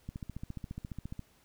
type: click train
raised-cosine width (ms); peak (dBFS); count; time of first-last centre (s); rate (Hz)
5; -27; 17; 0.09-1.193; 14.5
effects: pink hiss -66 dBFS RMS until 1.44 s